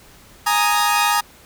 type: chord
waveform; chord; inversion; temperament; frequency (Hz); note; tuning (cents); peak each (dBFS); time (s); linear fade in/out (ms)
sawtooth; Ab suspended second; none; equal; 830.6 / 932.3 / 1244.5; Ab5 / Bb5 / Eb6; 0 / 0 / 0; -16; 0.46-1.21; 10
effects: pink hiss -47 dBFS RMS until 1.45 s